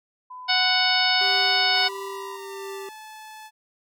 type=tone; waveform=sine; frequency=1005 Hz; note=B5; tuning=30 cents sharp; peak=-36 dBFS; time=0.3-2.37 s; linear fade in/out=10 ms
type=harmonic tone; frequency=740 Hz; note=F#5; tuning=in tune; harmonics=1 / 2 / 3 / 4 / 5 / 6 / 7; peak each=-26 / -26 / -26 / -26 / -26 / -26 / -26 dBFS; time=0.48-1.89 s; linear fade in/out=20 ms
type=tone with tremolo; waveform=square; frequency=392 Hz; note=G4; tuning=in tune; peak=-33 dBFS; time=1.21-2.89 s; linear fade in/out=2 ms; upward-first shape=triangle; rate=1.5 Hz; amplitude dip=45%
type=tone with pitch glide; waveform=sawtooth; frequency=972 to 866 Hz; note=B5 to A5; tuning=-28 to -28 cents; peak=-36 dBFS; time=1.72-3.51 s; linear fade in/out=50 ms; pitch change=-200 cents; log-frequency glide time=2.03-2.89 s
effects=none